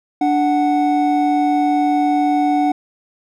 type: tone pair together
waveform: triangle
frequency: 293.7 / 741.1 Hz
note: D4 / F#5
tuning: 0 / +3 cents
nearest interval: octave + major third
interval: 1603 cents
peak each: -14 dBFS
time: 0.21-2.72 s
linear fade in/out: 5 ms
effects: none